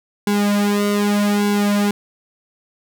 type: tone with flanger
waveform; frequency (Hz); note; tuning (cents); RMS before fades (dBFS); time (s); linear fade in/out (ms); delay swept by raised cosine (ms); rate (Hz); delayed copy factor
sawtooth; 205; G#3; -22; -17; 0.27-1.91; 2; 1.6 to 3.7; 0.83; -0.9
effects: none

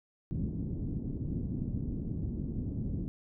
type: low-pass noise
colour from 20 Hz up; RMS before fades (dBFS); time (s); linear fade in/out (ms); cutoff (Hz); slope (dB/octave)
white; -35; 0.31-3.08; 0; 250; 24
effects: none

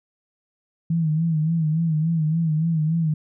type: tone with vibrato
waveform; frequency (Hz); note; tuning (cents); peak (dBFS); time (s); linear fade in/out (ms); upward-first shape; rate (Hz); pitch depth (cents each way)
sine; 160.1; D#3; +50; -18; 0.9-3.14; 5; sine; 3.5; 80
effects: none

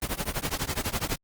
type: noise with tremolo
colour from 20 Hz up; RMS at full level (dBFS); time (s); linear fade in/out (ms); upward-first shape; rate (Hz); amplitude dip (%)
pink; -26; 0.02-1.16; 2; triangle; 12; 100
effects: Opus 24 kbps

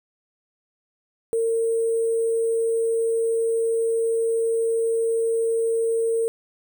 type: tone with sample-and-hold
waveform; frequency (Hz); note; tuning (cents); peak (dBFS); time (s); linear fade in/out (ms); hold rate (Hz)
sine; 456.2; A#4; -37; -19; 1.33-6.28; 0; 8820
effects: none

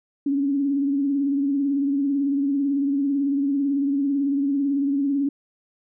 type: tone with vibrato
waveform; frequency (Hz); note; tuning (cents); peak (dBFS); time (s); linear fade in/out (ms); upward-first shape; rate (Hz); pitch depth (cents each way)
sine; 279.5; C#4; +14; -19; 0.26-5.29; 5; sine; 18; 53
effects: none

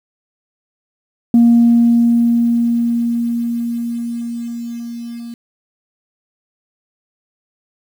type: tone with level ramp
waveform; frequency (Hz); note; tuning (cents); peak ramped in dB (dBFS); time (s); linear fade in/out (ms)
sine; 235; A#3; +14; -4 to -26; 1.34-5.34; 2
effects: tanh soft clip ceiling -3 dBFS + 7-bit

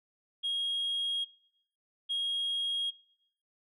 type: tone pair in turn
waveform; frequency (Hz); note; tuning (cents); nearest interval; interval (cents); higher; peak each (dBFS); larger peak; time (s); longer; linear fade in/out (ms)
sine; 3271 / 3271; G#7 / G#7; -27 / -27; unison; 0; neither; -28; neither; 0.43-1.25 / 2.09-2.91; neither; 20
effects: noise-tail reverb RT60 0.7 s tail -22 dB re dry + tanh soft clip ceiling -27 dBFS

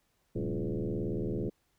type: tone with frequency modulation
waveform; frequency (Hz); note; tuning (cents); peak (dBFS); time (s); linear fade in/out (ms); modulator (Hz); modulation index
sine; 106.9; A2; -49; -30; 0.35-1.5; 10; 78; 4.7
effects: pink hiss -74 dBFS RMS until 1.78 s

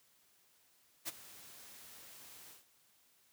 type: noise with ADSR envelope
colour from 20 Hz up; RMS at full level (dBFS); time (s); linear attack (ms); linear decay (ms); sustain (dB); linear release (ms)
white; -38; 1.05-2.65; 30; 26; -17; 150
effects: white hiss -70 dBFS RMS until 3.32 s + high-pass 60 Hz 12 dB/octave

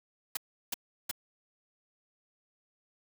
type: noise bursts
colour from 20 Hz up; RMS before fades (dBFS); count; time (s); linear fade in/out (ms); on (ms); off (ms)
white; -33; 3; 0.35-1.113; 5; 21; 350
effects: none

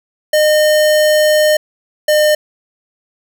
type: tone pair in turn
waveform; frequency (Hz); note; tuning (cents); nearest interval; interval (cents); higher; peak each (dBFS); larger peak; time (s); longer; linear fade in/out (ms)
square; 610 / 606.1; D#5 / D#5; -34 / -46; unison; 12; first; -9; neither; 0.33-1.57 / 2.08-2.35; first; 5
effects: none

